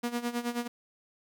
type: tone with tremolo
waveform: sawtooth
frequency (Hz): 239.4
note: A#3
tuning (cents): +46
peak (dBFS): -24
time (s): 0.03-0.68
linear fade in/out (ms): 10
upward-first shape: sine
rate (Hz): 9.4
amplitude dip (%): 80
effects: 11-bit